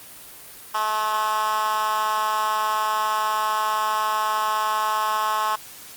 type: tone with high-pass filter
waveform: 10% pulse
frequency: 215.2 Hz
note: A3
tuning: 38 cents flat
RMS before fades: -23 dBFS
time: 0.74-5.56 s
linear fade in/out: 10 ms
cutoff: 1000 Hz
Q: 3.8
effects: white hiss -42 dBFS RMS until 5.96 s + Opus 32 kbps